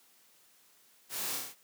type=noise with echo; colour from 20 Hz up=white; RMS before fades=-39 dBFS; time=1.09-1.4 s; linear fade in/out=50 ms; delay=31 ms; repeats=5; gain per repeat=-2 dB; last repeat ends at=1.555 s; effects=white hiss -64 dBFS RMS until 1.63 s + high-pass 150 Hz 12 dB/octave